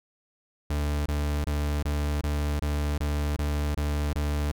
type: tone bursts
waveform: 40% pulse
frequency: 73.42 Hz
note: D2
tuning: in tune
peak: -24 dBFS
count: 10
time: 0.7-4.516 s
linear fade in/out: 5 ms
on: 360 ms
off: 24 ms
effects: none